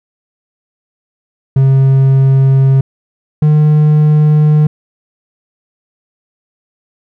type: tone pair in turn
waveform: triangle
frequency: 134.5 / 151.52 Hz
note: C3 / D#3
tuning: +48 / -46 cents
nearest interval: major second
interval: 206 cents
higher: second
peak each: -3 dBFS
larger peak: neither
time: 1.56-2.81 / 3.42-4.67 s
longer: neither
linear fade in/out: 5 ms
effects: none